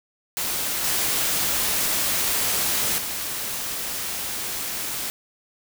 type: noise with level steps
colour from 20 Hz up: white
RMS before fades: -26 / -23 / -29 dBFS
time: 0.37-5.1 s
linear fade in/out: 0 ms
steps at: 0.84 / 2.98 s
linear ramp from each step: 2 ms
effects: none